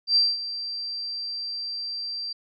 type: tone with ADSR envelope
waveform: sine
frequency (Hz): 4704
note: D8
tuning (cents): +2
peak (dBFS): -15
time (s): 0.07-2.33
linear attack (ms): 89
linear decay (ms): 210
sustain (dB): -14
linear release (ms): 8
effects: none